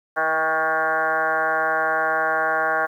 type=tone with frequency modulation; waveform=sine; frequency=1111 Hz; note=C#6; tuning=4 cents sharp; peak=-18 dBFS; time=0.16-2.87 s; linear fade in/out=20 ms; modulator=158 Hz; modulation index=3.6; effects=9-bit